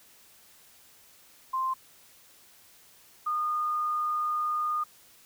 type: tone pair in turn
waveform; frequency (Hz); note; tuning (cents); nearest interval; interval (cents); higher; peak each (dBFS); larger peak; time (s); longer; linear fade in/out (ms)
sine; 1046.5 / 1222.6; C6 / D#6; 0 / -31; minor third; 269; second; -26; neither; 1.53-1.74 / 3.26-4.84; second; 10
effects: white hiss -57 dBFS RMS until 5.25 s